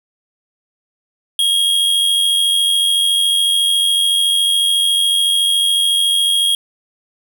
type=tone with amplitude modulation; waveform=square; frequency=3271 Hz; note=G#7; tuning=27 cents flat; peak=-11 dBFS; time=1.39-6.55 s; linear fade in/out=2 ms; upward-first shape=sine; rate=93.9 Hz; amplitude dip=40%; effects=none